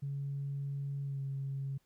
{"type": "tone with pitch glide", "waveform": "sine", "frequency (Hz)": [139.9, 136.86], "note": ["C#3", "C#3"], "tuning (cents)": [16, -22], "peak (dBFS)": -34, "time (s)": [0.02, 1.78], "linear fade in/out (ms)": 10, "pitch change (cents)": -38, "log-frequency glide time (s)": [1.03, 1.21], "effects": ["tanh soft clip ceiling -30 dBFS", "pink hiss -75 dBFS RMS until 1.85 s"]}